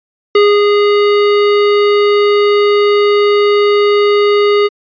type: tone with ADSR envelope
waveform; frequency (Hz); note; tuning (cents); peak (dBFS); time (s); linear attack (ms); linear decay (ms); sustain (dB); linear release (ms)
square; 411.4; G#4; -16; -5; 0.35-4.69; 4; 250; -3; 32
effects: resampled to 11025 Hz